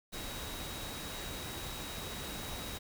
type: tone in noise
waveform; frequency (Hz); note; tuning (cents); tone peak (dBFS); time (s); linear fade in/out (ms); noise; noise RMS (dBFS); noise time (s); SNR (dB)
sine; 3818; A#7; +41; -48; 0.12-2.79; 20; pink; -42; 0.12-2.79; -9
effects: none